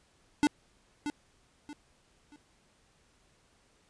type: tone with echo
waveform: square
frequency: 294.3 Hz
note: D4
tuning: 4 cents sharp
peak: -22 dBFS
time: 0.43-0.47 s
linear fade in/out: 0 ms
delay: 630 ms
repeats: 3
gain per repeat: -10 dB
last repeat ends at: 2.36 s
effects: pink hiss -67 dBFS RMS until 3.89 s + resampled to 22050 Hz